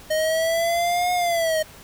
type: linear two-way sweep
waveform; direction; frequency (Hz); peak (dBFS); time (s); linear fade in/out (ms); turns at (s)
square; up then down; 619 to 721 to 619; -20; 0.1-1.63; 10; 1.13
effects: pink hiss -45 dBFS RMS until 1.83 s